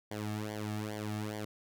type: tone with flanger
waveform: sawtooth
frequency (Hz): 106.2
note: G#2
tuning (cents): +39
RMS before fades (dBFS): -38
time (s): 0.11-1.45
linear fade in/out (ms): 5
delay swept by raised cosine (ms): 0.76 to 2.06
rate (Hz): 2.4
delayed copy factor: -0.95
effects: none